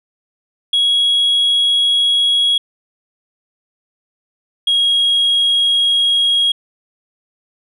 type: tone pair in turn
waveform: sine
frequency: 3322 / 3288 Hz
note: G#7 / G#7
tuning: 0 / -18 cents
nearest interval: unison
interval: 18 cents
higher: first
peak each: -9 dBFS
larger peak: neither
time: 0.73-2.58 / 4.67-6.52 s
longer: neither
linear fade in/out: 5 ms
effects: tanh soft clip ceiling -9 dBFS